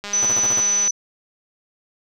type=click train; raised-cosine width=0.2 ms; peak=-14 dBFS; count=172; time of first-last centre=0.04-0.878 s; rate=204 Hz
type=tone; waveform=sine; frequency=5990 Hz; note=F#8; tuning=20 cents sharp; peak=-16 dBFS; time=0.13-0.91 s; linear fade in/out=5 ms
type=tone bursts; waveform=5% pulse; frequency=116 Hz; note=A#2; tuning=8 cents flat; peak=-16 dBFS; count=6; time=0.22-0.603 s; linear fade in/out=5 ms; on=38 ms; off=31 ms
effects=none